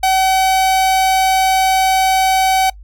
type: tone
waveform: 45% pulse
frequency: 760 Hz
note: F#5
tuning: 46 cents sharp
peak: -11 dBFS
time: 0.03-2.7 s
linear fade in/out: 5 ms
effects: noise-tail reverb RT60 0.1 s tail -23 dB re dry + added 50 Hz sine -34 dBFS peak until 2.83 s